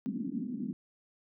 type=band-pass noise; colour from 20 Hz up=white; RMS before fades=-36 dBFS; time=0.06-0.73 s; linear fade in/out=0 ms; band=190 to 270 Hz; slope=48 dB/octave; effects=none

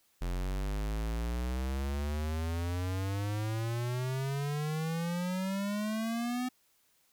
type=exponential sweep; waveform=square; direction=up; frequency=43.38 to 254.3 Hz; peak=-32 dBFS; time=0.21-6.49 s; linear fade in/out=10 ms; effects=white hiss -70 dBFS RMS until 7.12 s

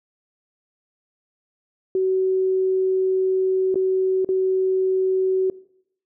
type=tone with dropouts; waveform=sine; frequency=376.8 Hz; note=F#4; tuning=32 cents sharp; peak=-17 dBFS; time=1.95-5.5 s; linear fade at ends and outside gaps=2 ms; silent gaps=3.744-3.756 / 4.247-4.289 s; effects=noise-tail reverb RT60 0.7 s tail -20 dB re dry

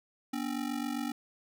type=ring-modulated tone; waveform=square; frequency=265.1 Hz; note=C4; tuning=23 cents sharp; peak=-30 dBFS; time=0.33-1.12 s; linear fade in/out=5 ms; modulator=23.8 Hz; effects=none

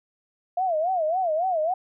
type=tone with vibrato; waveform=sine; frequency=684 Hz; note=F5; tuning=36 cents flat; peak=-21 dBFS; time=0.57-1.74 s; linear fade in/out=5 ms; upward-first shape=sine; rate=3.6 Hz; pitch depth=190 cents each way; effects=none

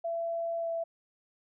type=tone with pitch glide; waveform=sine; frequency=671 to 665.6 Hz; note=E5 to E5; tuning=+31 to +17 cents; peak=-30 dBFS; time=0.04-0.84 s; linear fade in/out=10 ms; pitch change=-14 cents; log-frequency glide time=0.59-0.69 s; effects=none

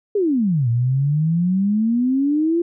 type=exponential two-way sweep; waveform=sine; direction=down then up; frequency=430 to 114.9 to 347.9 Hz; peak=-15 dBFS; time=0.15-2.62 s; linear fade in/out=5 ms; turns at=0.69 s; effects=none

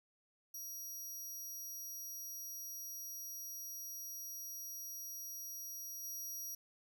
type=tone with level steps; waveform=20% pulse; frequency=5740 Hz; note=F8; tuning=47 cents sharp; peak=-39 / -37 dBFS; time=0.54-6.55 s; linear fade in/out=5 ms; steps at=6.03 s; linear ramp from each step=10 ms; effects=none

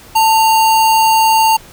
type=tone with sample-and-hold; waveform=sine; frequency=889 Hz; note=A5; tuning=18 cents sharp; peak=-7 dBFS; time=0.15-1.57 s; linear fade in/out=10 ms; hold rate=3675 Hz; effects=pink hiss -39 dBFS RMS until 1.72 s

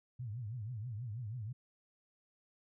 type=tone with vibrato; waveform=sine; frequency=114.1 Hz; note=A#2; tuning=37 cents flat; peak=-39 dBFS; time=0.19-1.53 s; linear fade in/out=10 ms; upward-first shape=triangle; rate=6.2 Hz; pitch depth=250 cents each way; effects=none

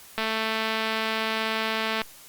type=click train; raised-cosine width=0.3 ms; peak=-11 dBFS; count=407; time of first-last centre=0.18-2.017 s; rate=221 Hz; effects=white hiss -48 dBFS RMS until 2.28 s + Opus 48 kbps

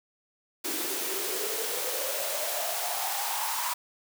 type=noise with high-pass filter sweep; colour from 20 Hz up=white; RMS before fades=-31 dBFS; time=0.64-3.74 s; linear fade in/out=10 ms; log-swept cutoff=310 to 980 Hz; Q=7; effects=none

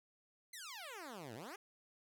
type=exponential two-way sweep; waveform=10% pulse; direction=down then up; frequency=2123 to 103.83 to 431.3 Hz; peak=-39 dBFS; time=0.53-1.56 s; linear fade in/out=5 ms; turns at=1.34 s; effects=none

